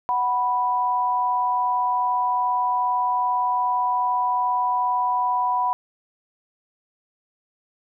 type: tone pair together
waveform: sine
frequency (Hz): 743 / 985.5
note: F#5 / B5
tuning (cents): +7 / -4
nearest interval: perfect fourth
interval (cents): 489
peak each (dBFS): -25 / -20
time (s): 0.09-5.73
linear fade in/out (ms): 0
effects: none